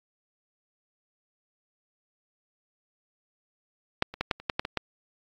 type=clicks; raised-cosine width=0.3 ms; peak=-6 / -23 / -11 / -8 / -27 / -9 / -9 / -15 / -11 dBFS; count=9; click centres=4.024 / 4.14 / 4.21 / 4.312 / 4.4 / 4.498 / 4.595 / 4.651 / 4.773 s; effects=AAC 48 kbps